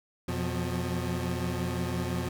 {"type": "tone cluster", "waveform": "25% pulse", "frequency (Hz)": [86.1, 123.9, 178], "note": ["F2", "B2", "F3"], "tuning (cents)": [-24, 6, 33], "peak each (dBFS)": -30, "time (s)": [0.28, 2.29], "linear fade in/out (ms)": 5, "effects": []}